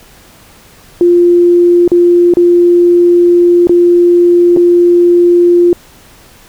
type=tone with dropouts; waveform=sine; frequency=349.2 Hz; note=F4; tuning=in tune; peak=-3 dBFS; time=1.01-5.73 s; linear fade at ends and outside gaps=1 ms; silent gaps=1.878-1.917 / 2.338-2.37 / 3.671-3.694 / 4.564-4.571 s; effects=pink hiss -40 dBFS RMS until 6.48 s